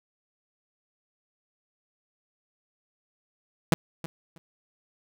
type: tone with echo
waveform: sawtooth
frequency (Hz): 164.81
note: E3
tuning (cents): 0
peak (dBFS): -13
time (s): 3.72-3.74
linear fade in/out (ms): 0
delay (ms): 320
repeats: 2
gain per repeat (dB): -15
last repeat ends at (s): 4.38
effects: none